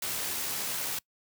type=noise with amplitude modulation; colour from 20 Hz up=white; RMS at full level=-32 dBFS; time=0.02-0.99 s; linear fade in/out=5 ms; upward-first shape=sine; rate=72 Hz; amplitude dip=25%; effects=noise-tail reverb RT60 0.1 s tail -24 dB re dry + high-pass 80 Hz 12 dB/octave